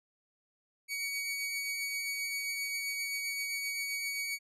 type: tone with tremolo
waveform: sawtooth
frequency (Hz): 2252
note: C#7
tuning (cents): +27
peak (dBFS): -29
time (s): 0.88-4.39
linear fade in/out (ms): 50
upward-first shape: triangle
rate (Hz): 7.6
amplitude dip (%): 30
effects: resampled to 32000 Hz